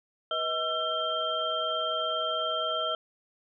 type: tone cluster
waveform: sine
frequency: 489.5 / 635 / 1345 / 3162 Hz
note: B4 / D#5 / E6 / G7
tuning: -15 / +35 / +34 / +14 cents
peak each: -39 / -32 / -31 / -32 dBFS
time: 0.31-2.95 s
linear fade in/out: 2 ms
effects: none